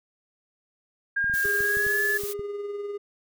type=tone with pitch glide; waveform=sine; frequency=1616 to 1722 Hz; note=G#6 to A6; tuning=-48 to -38 cents; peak=-22 dBFS; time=1.16-2.18 s; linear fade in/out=10 ms; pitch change=+110 cents; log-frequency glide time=1.58-2.01 s
type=clicks; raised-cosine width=5 ms; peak=-29 dBFS; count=9; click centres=1.243 / 1.298 / 1.339 / 1.455 / 1.606 / 1.77 / 1.866 / 2.236 / 2.394 s
type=noise; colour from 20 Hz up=blue; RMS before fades=-35 dBFS; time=1.33-2.34 s; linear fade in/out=20 ms
type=tone with tremolo; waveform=triangle; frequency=408 Hz; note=G#4; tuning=31 cents flat; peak=-26 dBFS; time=1.44-2.98 s; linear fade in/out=10 ms; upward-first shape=triangle; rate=20 Hz; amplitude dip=50%
effects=none